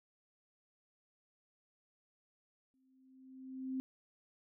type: tone with exponential growth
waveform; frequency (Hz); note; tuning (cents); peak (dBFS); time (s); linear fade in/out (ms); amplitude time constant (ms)
sine; 261.6; C4; 0; -34; 2.74-3.8; 0; 230
effects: none